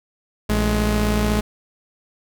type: tone pair together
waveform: sawtooth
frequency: 56.14 / 210.6 Hz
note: A1 / G#3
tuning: +36 / +24 cents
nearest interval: octave + major seventh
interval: 2288 cents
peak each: -16 dBFS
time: 0.49-1.41 s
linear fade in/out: 10 ms
effects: none